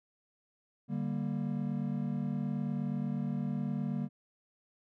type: chord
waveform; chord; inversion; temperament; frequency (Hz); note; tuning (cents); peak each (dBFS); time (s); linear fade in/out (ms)
triangle; G minor; second; just; 147 / 196 / 235.2; D3 / G3 / Bb3; +2 / 0 / +16; -34; 0.88-4.09; 50
effects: none